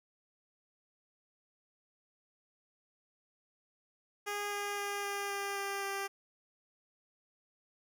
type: tone with pitch steps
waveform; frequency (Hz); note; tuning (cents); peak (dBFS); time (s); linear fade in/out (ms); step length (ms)
10% pulse; 410 / 407.4 / 404.8 / 402.3 / 399.7 / 397.2 / 394.7; G#4 / G#4 / G#4 / G4 / G4 / G4 / G4; -22 / -33 / -44 / +45 / +34 / +23 / +12; -27; 4.26-6.08; 20; 260
effects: none